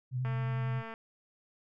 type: tone with vibrato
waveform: sine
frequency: 126.9 Hz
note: B2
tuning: 47 cents sharp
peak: -30 dBFS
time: 0.11-0.83 s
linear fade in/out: 50 ms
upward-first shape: triangle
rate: 11 Hz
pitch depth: 41 cents each way
type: click train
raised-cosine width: 0.5 ms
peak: -29 dBFS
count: 156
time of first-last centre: 0.25-0.939 s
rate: 225 Hz
effects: none